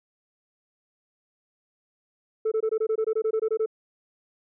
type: tone bursts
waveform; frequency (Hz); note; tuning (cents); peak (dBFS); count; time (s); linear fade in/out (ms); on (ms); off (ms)
sine; 440; A4; 0; -19; 14; 2.45-3.661; 10; 67; 21
effects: tanh soft clip ceiling -20 dBFS

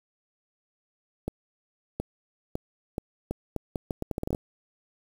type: accelerating click train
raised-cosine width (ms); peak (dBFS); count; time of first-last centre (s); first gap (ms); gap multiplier
2; -16; 16; 1.28-4.348; 720; 0.77
effects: 7-bit

